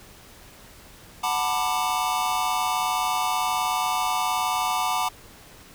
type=chord; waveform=square; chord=B minor seventh; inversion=second; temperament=just; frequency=740.8 / 889 / 987.8 / 1185.3 Hz; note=F#5 / A5 / B5 / D6; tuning=+2 / +18 / 0 / +16 cents; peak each=-29 dBFS; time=1.23-5.09 s; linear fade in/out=10 ms; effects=pink hiss -48 dBFS RMS until 5.74 s